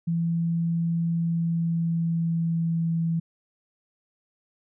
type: tone with pitch glide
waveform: sine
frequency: 167.5 to 165.38 Hz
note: E3 to E3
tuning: +28 to +6 cents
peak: -22 dBFS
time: 0.07-3.2 s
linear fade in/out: 10 ms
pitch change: -22 cents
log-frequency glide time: 1.14-2.98 s
effects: none